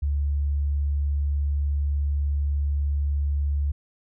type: tone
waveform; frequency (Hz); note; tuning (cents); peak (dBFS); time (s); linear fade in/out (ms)
sine; 71.7; D2; -41; -21; 0.02-3.72; 10
effects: none